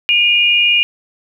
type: tone pair together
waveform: sine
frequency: 2439 / 2844 Hz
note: D#7 / F7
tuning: -35 / +31 cents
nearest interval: minor third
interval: 266 cents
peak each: -12 dBFS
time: 0.09-0.83 s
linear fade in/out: 0 ms
effects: none